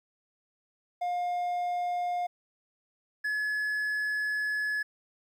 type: tone pair in turn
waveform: triangle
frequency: 710 / 1703.4 Hz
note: F5 / G#6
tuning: +28 / +43 cents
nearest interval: octave + minor third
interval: 1515 cents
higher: second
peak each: -26 dBFS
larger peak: neither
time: 1.01-2.27 / 3.24-4.83 s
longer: second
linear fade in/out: 10 ms
effects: 11-bit